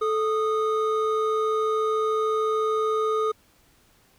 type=tone pair together; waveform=triangle; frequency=436.6 / 1236 Hz; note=A4 / D#6; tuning=-13 / -12 cents; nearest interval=octave + tritone; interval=1801 cents; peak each=-21 / -24 dBFS; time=0.01-3.32 s; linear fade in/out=10 ms; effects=pink hiss -60 dBFS RMS until 4.18 s